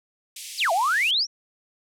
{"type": "high-pass noise", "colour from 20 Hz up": "white", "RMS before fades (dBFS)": -34, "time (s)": [0.36, 1.11], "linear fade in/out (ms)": 5, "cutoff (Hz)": 2200, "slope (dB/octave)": 48}
{"type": "exponential two-way sweep", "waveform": "sine", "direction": "down then up", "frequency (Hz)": [5900, 644, 5900], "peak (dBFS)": -19, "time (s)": [0.57, 1.27], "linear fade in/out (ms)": 50, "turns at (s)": 0.72}
{"effects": ["low-pass 10000 Hz 12 dB/octave"]}